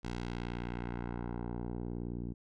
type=tone with low-pass filter sweep; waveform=10% pulse; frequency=59.4 Hz; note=A#1; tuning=33 cents sharp; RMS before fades=-39 dBFS; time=0.03-2.34 s; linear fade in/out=20 ms; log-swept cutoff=6200 to 280 Hz; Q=0.98; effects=none